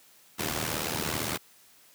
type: noise with amplitude modulation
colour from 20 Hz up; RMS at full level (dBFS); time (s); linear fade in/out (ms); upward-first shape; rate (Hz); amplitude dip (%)
pink; -27; 0.38-1.38; 20; sine; 77.9; 80
effects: white hiss -58 dBFS RMS until 1.94 s + high-pass 100 Hz 12 dB/octave